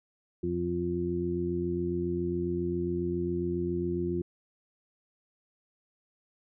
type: harmonic tone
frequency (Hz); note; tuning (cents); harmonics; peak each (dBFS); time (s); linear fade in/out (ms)
87.31; F2; 0; 1 / 2 / 3 / 4; -37 / -34 / -38 / -30; 0.43-4.22; 5
effects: none